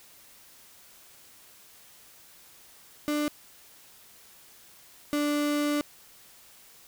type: tone pair in turn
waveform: 35% pulse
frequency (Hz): 296.6 / 293.4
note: D4 / D4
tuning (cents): +17 / -2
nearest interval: unison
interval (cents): 19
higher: first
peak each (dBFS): -24 / -23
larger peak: second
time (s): 3.08-3.28 / 5.13-5.81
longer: second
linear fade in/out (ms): 0
effects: white hiss -54 dBFS RMS until 6.87 s